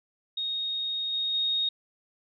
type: tone with level steps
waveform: sine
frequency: 3729 Hz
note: A#7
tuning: in tune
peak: -28 / -26 / -24 dBFS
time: 0.37-1.69 s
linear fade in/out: 5 ms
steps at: 1.12 / 1.33 s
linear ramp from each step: 20 ms
effects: none